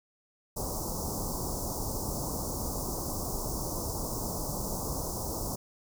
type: band-stop noise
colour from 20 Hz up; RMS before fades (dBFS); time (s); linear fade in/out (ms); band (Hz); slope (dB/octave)
pink; -34; 0.56-5.56; 10; 1100 to 5100; 48
effects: none

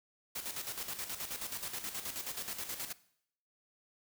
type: noise with tremolo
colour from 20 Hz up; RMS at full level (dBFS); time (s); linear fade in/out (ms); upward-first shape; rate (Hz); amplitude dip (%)
white; -39; 0.35-2.93; 10; square; 9.4; 60
effects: noise-tail reverb RT60 0.7 s tail -19 dB re dry

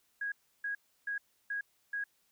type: tone bursts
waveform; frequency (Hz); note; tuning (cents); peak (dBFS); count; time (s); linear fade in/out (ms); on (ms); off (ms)
sine; 1648; G#6; -14; -33; 5; 0.21-2.04; 5; 110; 320
effects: white hiss -73 dBFS RMS until 2.31 s

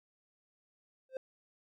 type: tone with exponential growth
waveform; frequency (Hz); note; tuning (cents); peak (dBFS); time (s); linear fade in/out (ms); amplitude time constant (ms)
triangle; 523.3; C5; 0; -30; 1.09-1.17; 2; 17
effects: none

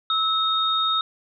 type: tone pair together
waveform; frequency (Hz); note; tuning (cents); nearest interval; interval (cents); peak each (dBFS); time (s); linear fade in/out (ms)
sine; 1300 / 3709; E6 / A#7; -24 / -9; octave + tritone; 1815; -22; 0.1-1.01; 2
effects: none

